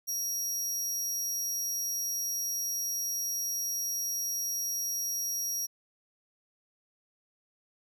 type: tone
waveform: sawtooth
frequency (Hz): 5670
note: F8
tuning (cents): +25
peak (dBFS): -28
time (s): 0.07-5.67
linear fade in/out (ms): 20
effects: none